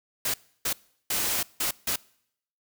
white noise bursts at uneven times, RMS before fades -27 dBFS, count 5, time 0.25-0.34 / 0.65-0.73 / 1.1-1.43 / 1.6-1.71 / 1.87-1.96 s, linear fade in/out 5 ms, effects noise-tail reverb RT60 0.7 s tail -24 dB re dry

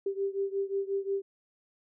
sine beating tone pair, 391.7 / 397.3 Hz, G4 / G4, -1 / +23 cents, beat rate 5.6 Hz, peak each -31 / -33 dBFS, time 0.06-1.22 s, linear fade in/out 5 ms, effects none

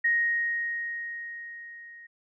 sine tone with level ramp, 1872 Hz, A#6, 7 cents sharp, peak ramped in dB -20 to -45 dBFS, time 0.04-2.07 s, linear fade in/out 10 ms, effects none

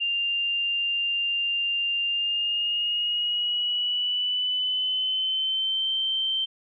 sine tone with pitch glide, 2794 to 3118 Hz, F7 to G7, 0 to -10 cents, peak -23 dBFS, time 0-6.46 s, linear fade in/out 20 ms, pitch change +190 cents, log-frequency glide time 2.06-5.9 s, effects none

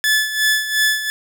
sawtooth tone with tremolo, 1730 Hz, A6, 30 cents flat, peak -9 dBFS, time 0.04-1.1 s, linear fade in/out 0 ms, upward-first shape sine, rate 2.8 Hz, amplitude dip 70%, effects none

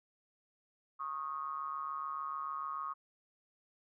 triangle ring-modulated tone, 73.42 Hz, D2, in tune, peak -32 dBFS, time 0.99-2.94 s, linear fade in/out 20 ms, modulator 1170 Hz, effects none

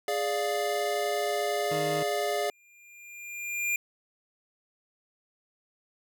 square chord, D diminished, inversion second, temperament equal, 415.3 / 587.3 / 698.5 Hz, Ab4 / D5 / F5, 0 / 0 / 0 cents, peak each -32 dBFS, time 0.08-2.5 s, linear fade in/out 2 ms
20% pulse tone, 155.2 Hz, D#3, 4 cents flat, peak -28 dBFS, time 1.71-2.03 s, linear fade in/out 5 ms
square tone with exponential growth, 2400 Hz, D7, 37 cents sharp, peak -25 dBFS, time 2.42-3.76 s, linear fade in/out 2 ms, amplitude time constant 290 ms
effects none

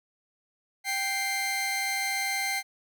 sawtooth tone pair together, 784 / 2093 Hz, G5 / C7, 0 / 0 cents, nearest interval octave + perfect fourth, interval 1700 cents, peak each -29 / -25 dBFS, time 0.84-2.63 s, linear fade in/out 50 ms, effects none

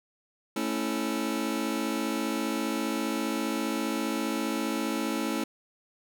sawtooth chord, A major, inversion none, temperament just, 220 / 275 / 330 Hz, A3 / C#4 / E4, 0 / -14 / +2 cents, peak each -28 dBFS, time 0.56-5.44 s, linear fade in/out 5 ms, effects none

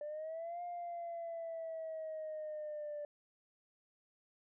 sine exponential two-way sweep, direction up then down, 587.3 to 706 to 587.3 Hz, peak -39 dBFS, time 0.01-3.05 s, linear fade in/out 2 ms, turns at 0.62 s, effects tanh soft clip ceiling -37 dBFS

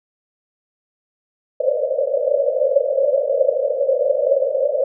pink band-pass noise, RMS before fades -18 dBFS, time 1.6-4.84 s, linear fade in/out 5 ms, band 510 to 590 Hz, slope 96 dB/octave, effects none

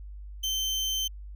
30% pulse tone, 3100 Hz, G7, 20 cents flat, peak -24 dBFS, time 0.43-1.08 s, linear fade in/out 10 ms, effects added 50 Hz sine -39 dBFS peak until 1.35 s

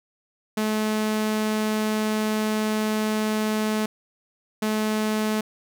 sawtooth tone bursts at uneven times, 215.4 Hz, A3, 37 cents flat, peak -18 dBFS, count 2, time 0.57-3.86 / 4.62-5.41 s, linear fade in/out 5 ms, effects none

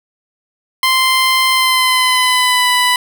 15% pulse tone with pitch glide, 1042 to 992.1 Hz, C6 to B5, -7 to +8 cents, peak -4 dBFS, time 0.83-2.96 s, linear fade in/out 2 ms, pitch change -85 cents, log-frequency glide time 1.5-2.69 s, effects none

